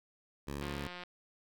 10% pulse tone, 70.9 Hz, C#2, 40 cents sharp, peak -30 dBFS, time 0.47-0.88 s, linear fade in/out 10 ms
click train, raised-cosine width 0.3 ms, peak -29 dBFS, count 75, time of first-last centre 0.62-1.036 s, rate 178 Hz
effects none

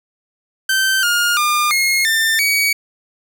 sawtooth tone with pitch steps, 1550 / 1420 / 1205 / 2154 / 1792 / 2260 Hz, G6 / F6 / D6 / C7 / A6 / C#7, -20 / +28 / +44 / +50 / +31 / +33 cents, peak -10 dBFS, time 0.69-2.73 s, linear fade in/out 5 ms, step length 340 ms, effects none

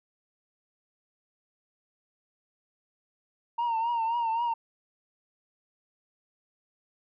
sine tone with vibrato, 924 Hz, A#5, 16 cents flat, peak -23 dBFS, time 3.58-4.54 s, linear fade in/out 10 ms, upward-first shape triangle, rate 3.8 Hz, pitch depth 74 cents each way, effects tanh soft clip ceiling -24 dBFS

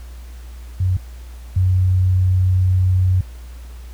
sine tone pair in turn, 92.5 / 92.5 Hz, F#2 / F#2, 0 / 0 cents, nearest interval unison, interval 0 cents, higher neither, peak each -14 / -12 dBFS, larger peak second, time 0.8-0.97 / 1.56-3.21 s, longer second, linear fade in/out 5 ms, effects added 60 Hz sine -32 dBFS peak until 3.93 s + pink hiss -48 dBFS RMS until 3.93 s

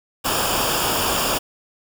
pink noise with comb filter, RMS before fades -21 dBFS, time 0.24-1.39 s, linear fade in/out 20 ms, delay 0.49 ms, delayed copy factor -0.7, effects none

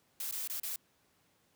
blue noise with dropouts, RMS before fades -38 dBFS, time 0.2-0.76 s, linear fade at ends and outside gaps 2 ms, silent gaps 0.312-0.324 / 0.476-0.498 / 0.599-0.632 s, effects pink hiss -71 dBFS RMS until 1.55 s + high-pass 100 Hz 12 dB/octave

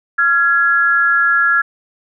sine tone pair together, 1380.7 / 1676 Hz, F6 / G#6, -20 / +15 cents, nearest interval minor third, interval 335 cents, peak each -13 dBFS, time 0.18-1.62 s, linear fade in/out 10 ms, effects none

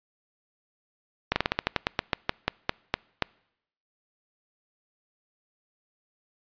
slowing click train, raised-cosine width 0.3 ms, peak -6 dBFS, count 16, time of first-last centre 1.32-3.223 s, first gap 40 ms, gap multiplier 1.15, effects noise-tail reverb RT60 0.8 s tail -26 dB re dry + resampled to 11025 Hz

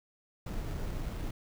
brown noise with sample-and-hold, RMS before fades -36 dBFS, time 0.46-1.31 s, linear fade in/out 5 ms, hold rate 6300 Hz, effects none

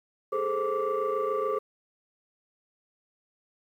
sine tone cluster, 411.6 / 438.7 / 525 / 1166 Hz, G#4 / A4 / C5 / D6, -16 / -5 / +6 / -13 cents, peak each -30 dBFS, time 0.32-1.59 s, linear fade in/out 10 ms, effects tanh soft clip ceiling -20 dBFS + 10-bit

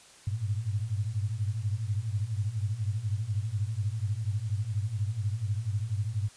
sine tone cluster, 97.5 / 101.7 / 113.9 Hz, G2 / G#2 / A#2, -9 / -36 / -40 cents, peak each -36 / -31 / -32 dBFS, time 0.27-6.29 s, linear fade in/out 5 ms, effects white hiss -54 dBFS RMS until 6.36 s + resampled to 22050 Hz

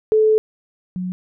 sine tone pair in turn, 434 / 182.47 Hz, A4 / F#3, -24 / -24 cents, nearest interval octave + minor third, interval 1500 cents, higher first, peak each -11 / -22 dBFS, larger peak first, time 0.12-0.38 / 0.96-1.12 s, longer first, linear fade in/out 0 ms, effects none

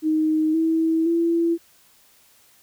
sine tone with pitch steps, 312.3 / 323.9 / 335.9 Hz, D#4 / E4 / E4, +7 / -30 / +33 cents, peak -17 dBFS, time 0.02-1.58 s, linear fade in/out 50 ms, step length 520 ms, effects white hiss -56 dBFS RMS until 2.62 s

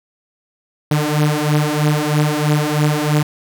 sawtooth beating tone pair, 148.6 / 151.7 Hz, D3 / D#3, +21 / -44 cents, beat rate 3.1 Hz, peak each -13 dBFS, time 0.91-3.23 s, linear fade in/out 5 ms, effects none

